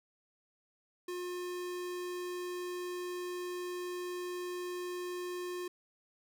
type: tone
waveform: square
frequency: 357.6 Hz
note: F4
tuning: 41 cents sharp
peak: -38 dBFS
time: 1.08-5.68 s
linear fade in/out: 5 ms
effects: none